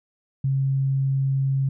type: tone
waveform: sine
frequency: 135.5 Hz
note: C#3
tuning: 39 cents flat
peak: -19 dBFS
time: 0.44-1.69 s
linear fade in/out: 5 ms
effects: none